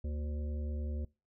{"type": "harmonic tone with a mistuned harmonic", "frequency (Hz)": 73.3, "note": "D2", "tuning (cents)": -3, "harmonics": [1, 3, 5, 7, 8], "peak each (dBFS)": [-34, -45, -51, -53, -56], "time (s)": [0.04, 1.05], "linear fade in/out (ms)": 5, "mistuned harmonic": 3, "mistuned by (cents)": 76, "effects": ["noise-tail reverb RT60 0.3 s tail -23 dB re dry"]}